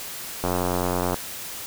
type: click train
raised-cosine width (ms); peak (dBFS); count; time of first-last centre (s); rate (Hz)
1; -10; 64; 0.44-1.143; 89.6
effects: white hiss -35 dBFS RMS until 1.66 s